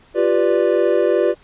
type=chord; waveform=triangle; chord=G dominant seventh; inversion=third; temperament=equal; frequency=349.2 / 392 / 493.9 / 587.3 Hz; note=F4 / G4 / B4 / D5; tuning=0 / 0 / 0 / 0 cents; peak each=-17 dBFS; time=0.14-1.35 s; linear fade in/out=50 ms; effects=pink hiss -51 dBFS RMS until 1.43 s + resampled to 8000 Hz